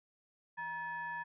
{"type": "ring-modulated tone", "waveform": "triangle", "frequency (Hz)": 392, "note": "G4", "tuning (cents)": 0, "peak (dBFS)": -33, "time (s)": [0.57, 1.24], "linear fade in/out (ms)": 20, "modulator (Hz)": 1340, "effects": ["resampled to 8000 Hz"]}